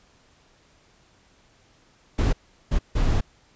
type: noise bursts at uneven times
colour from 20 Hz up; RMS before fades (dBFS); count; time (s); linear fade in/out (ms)
brown; -20; 3; 2.18-2.33 / 2.71-2.79 / 2.95-3.21; 10
effects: pink hiss -59 dBFS RMS until 3.55 s + resampled to 16000 Hz